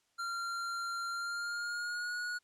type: tone with pitch glide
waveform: square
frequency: 1381 to 1452.2 Hz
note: F6 to F#6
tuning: -20 to -33 cents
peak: -36 dBFS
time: 0.18-2.39 s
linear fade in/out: 20 ms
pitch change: +87 cents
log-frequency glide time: 1.1-2.15 s
effects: white hiss -75 dBFS RMS until 2.43 s + low-pass 8000 Hz 12 dB/octave